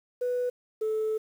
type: tone pair in turn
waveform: sine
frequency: 493.9 / 435.3 Hz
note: B4 / A4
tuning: 0 / -19 cents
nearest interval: major second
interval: 219 cents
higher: first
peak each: -24 dBFS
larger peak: neither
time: 0.21-0.5 / 0.81-1.18 s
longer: second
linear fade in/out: 10 ms
effects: tanh soft clip ceiling -23 dBFS + 9-bit